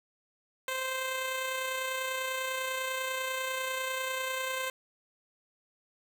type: tone with amplitude modulation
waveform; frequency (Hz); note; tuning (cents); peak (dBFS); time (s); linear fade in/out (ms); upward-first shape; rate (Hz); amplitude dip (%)
10% pulse; 521; C5; -7; -22; 0.68-4.7; 2; sine; 30.1; 30
effects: none